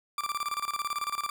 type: tone with tremolo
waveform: 40% pulse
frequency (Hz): 1176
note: D6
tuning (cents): +2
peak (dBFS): -27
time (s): 0.18-1.3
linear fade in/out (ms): 2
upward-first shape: square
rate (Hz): 18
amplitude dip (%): 80
effects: none

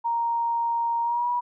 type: tone with pitch glide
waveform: sine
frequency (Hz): 933 to 969.8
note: A#5 to B5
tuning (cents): +1 to -32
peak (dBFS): -22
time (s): 0.04-1.41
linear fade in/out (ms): 20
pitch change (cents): +67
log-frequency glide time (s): 1.02-1.29
effects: none

